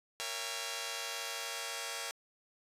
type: chord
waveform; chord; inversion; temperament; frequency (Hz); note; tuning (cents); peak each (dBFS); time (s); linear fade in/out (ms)
5% pulse; A# diminished seventh; none; just; 466.2 / 559.4 / 671.3 / 805.5; A#4 / C#5 / E5 / G5; 0 / +16 / +31 / +47; -32; 0.2-2.11; 0
effects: resampled to 32000 Hz